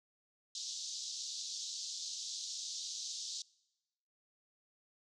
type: band-pass noise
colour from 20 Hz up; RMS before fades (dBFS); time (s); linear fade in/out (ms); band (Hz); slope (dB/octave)
white; -43; 0.55-3.42; 2; 3600 to 6800; 48
effects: noise-tail reverb RT60 1.0 s tail -24 dB re dry